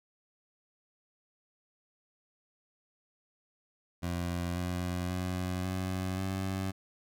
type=tone with pitch steps; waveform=20% pulse; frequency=87.31 / 89.25 / 91.23 / 93.25 / 95.32 Hz; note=F2 / F2 / F#2 / F#2 / G2; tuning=0 / +38 / -24 / +14 / -48 cents; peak=-27 dBFS; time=4.02-6.72 s; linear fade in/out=20 ms; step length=540 ms; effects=none